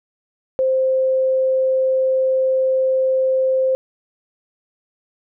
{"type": "tone", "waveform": "sine", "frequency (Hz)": 523.3, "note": "C5", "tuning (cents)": 0, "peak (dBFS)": -14, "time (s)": [0.59, 3.75], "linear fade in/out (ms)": 0, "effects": []}